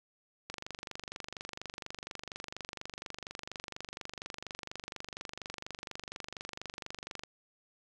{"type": "click train", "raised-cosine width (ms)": 0.2, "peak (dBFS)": -23, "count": 164, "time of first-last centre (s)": [0.5, 7.236], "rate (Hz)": 24.2, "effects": []}